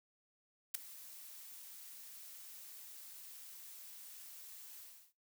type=noise with ADSR envelope; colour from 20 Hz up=blue; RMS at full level=-33 dBFS; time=0.74-5.13 s; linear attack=10 ms; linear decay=5 ms; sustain=-20 dB; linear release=330 ms; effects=noise-tail reverb RT60 0.2 s tail -17 dB re dry